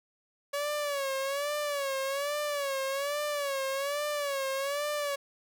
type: tone with vibrato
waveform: sawtooth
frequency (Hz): 564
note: C#5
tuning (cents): +30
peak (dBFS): -26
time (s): 0.53-5.16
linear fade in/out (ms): 10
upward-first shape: sine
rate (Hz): 1.2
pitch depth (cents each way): 90
effects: none